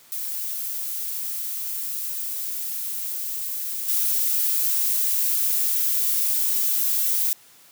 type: noise with level steps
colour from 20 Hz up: violet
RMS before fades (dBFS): -29 / -22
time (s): 0.12-7.33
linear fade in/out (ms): 0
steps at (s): 3.88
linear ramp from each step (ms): 10
effects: white hiss -52 dBFS RMS until 7.71 s + high-pass 100 Hz 12 dB/octave